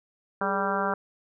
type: harmonic tone with a mistuned harmonic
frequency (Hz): 196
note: G3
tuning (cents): 0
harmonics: 1 / 2 / 3 / 4 / 5 / 6 / 7 / 8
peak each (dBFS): -33 / -33 / -32 / -32 / -32 / -33 / -31 / -35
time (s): 0.41-0.94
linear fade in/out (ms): 2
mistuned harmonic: 2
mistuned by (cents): +83
effects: none